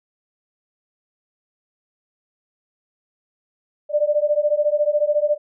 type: beating tone pair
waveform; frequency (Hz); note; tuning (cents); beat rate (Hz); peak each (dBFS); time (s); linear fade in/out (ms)
sine; 587.3 / 601.3; D5 / D5; 0 / +41; 14; -19; 3.89-5.38; 50
effects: none